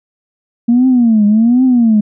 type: tone with vibrato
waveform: sine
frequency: 231.3 Hz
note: A#3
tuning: 13 cents flat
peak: -5 dBFS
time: 0.68-2.01 s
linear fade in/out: 10 ms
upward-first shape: triangle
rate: 1.3 Hz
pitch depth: 220 cents each way
effects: tanh soft clip ceiling -2 dBFS